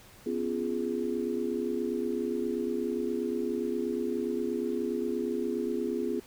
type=chord; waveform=sine; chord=C# dominant seventh; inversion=third; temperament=just; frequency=249.5 / 277.2 / 346.5 / 415.8 Hz; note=B3 / C#4 / E#4 / G#4; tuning=+18 / 0 / -14 / +2 cents; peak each=-33 / -39 / -33 / -33 dBFS; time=0.26-6.2 s; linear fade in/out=5 ms; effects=pink hiss -54 dBFS RMS until 6.26 s